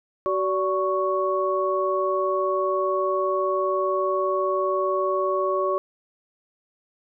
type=tone cluster; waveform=sine; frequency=378 / 577 / 1110 Hz; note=F#4 / D5 / C#6; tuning=+37 / -31 / +2 cents; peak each=-25 dBFS; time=0.26-5.78 s; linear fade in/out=0 ms; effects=none